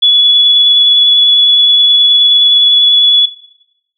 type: tone with vibrato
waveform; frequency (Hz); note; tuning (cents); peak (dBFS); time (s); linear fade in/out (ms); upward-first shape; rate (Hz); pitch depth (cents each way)
sine; 3408; G#7; +44; -4; 0.02-3.26; 10; sine; 9.7; 9
effects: noise-tail reverb RT60 0.8 s tail -17 dB re dry